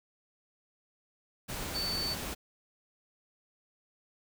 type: tone in noise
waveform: sine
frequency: 4516 Hz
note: C#8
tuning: 31 cents sharp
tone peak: -32 dBFS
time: 1.74-2.15 s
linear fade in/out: 20 ms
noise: pink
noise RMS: -38 dBFS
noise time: 1.48-2.35 s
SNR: +3 dB
effects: none